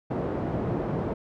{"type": "band-pass noise", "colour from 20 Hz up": "pink", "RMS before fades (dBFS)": -29, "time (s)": [0.1, 1.14], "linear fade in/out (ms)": 10, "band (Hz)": [110, 620], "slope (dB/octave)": 12, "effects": []}